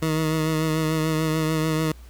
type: tone with vibrato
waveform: 20% pulse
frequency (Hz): 157.8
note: D#3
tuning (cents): +25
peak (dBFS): -16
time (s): 0.02-1.92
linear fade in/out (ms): 5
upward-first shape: triangle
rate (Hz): 6.8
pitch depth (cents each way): 32
effects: added 60 Hz sine -41 dBFS peak until 2.09 s + pink hiss -54 dBFS RMS until 2.09 s

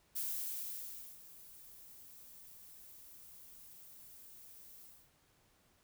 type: noise with ADSR envelope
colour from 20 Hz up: violet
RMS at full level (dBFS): -38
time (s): 0.15-5.11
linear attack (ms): 15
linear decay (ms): 1000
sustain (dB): -18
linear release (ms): 270
effects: pink hiss -71 dBFS RMS until 5.83 s

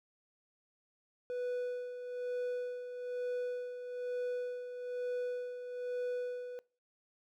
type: tone with tremolo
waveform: triangle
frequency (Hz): 493.9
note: B4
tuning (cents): 0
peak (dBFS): -31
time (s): 1.3-6.59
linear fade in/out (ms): 0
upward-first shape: sine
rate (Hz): 1.1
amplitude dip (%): 60
effects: noise-tail reverb RT60 0.4 s tail -24 dB re dry

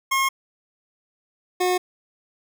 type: tone pair in turn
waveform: 25% pulse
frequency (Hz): 1077 / 363.2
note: C6 / F#4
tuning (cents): +50 / -32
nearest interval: octave + perfect fifth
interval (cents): 1882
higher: first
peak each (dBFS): -15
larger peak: neither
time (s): 0.11-0.29 / 1.6-1.78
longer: neither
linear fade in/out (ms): 10
effects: none

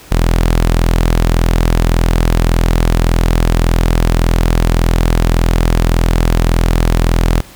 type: tone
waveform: sawtooth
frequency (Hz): 41.75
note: E1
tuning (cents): +23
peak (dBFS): -5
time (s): 0.11-7.41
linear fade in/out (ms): 10
effects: pink hiss -38 dBFS RMS until 7.55 s

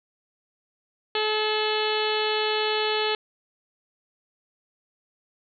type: harmonic tone with a mistuned harmonic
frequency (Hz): 429.4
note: A4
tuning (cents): -42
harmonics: 1 / 2 / 3 / 4 / 5 / 6 / 7 / 8 / 9 / 10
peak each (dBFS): -26 / -30 / -34 / -34 / -36 / -33 / -32 / -33 / -37 / -34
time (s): 1.15-3.15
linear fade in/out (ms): 2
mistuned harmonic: 6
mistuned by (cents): +28
effects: none

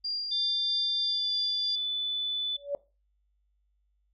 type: tone with tremolo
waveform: sine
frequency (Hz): 4785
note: D8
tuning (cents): +32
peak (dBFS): -29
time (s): 0.04-1.76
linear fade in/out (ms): 10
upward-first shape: sine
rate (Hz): 3.1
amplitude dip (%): 30
type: tone with pitch glide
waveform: sine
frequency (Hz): 3570 to 3490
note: A7 to A7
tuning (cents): +24 to -15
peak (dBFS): -28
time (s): 0.31-2.57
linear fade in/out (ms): 10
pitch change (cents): -39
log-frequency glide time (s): 1.01-1.32
type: tone with exponential growth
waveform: sine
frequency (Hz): 570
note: C#5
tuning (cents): +48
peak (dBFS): -24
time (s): 2.53-2.75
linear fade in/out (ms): 1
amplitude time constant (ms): 46
effects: noise-tail reverb RT60 0.3 s tail -20 dB re dry + added 50 Hz sine -69 dBFS peak until 4.13 s

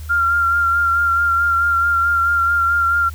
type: tone with vibrato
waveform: sine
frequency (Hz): 1386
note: F6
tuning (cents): -14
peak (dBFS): -13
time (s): 0.09-3.1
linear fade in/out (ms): 20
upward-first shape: sine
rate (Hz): 4.6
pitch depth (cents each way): 25
effects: added 77 Hz sine -28 dBFS peak until 3.14 s + white hiss -44 dBFS RMS until 3.14 s

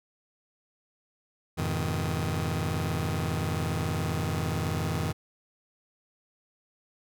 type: chord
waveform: sawtooth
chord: F half-diminished seventh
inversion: none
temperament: just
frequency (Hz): 87.31 / 104.77 / 125.72 / 157.15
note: F2 / Ab2 / Cb3 / Eb3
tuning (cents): 0 / +16 / +31 / +18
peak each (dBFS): -28 / -31 / -31 / -27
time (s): 1.57-5.13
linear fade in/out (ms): 20
effects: none

